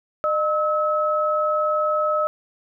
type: tone pair together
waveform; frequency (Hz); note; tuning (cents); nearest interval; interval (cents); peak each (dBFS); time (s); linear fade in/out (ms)
sine; 609 / 1290.4; D#5 / E6; -37 / -37; octave + minor second; 1300; -21 / -21; 0.24-2.27; 0
effects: none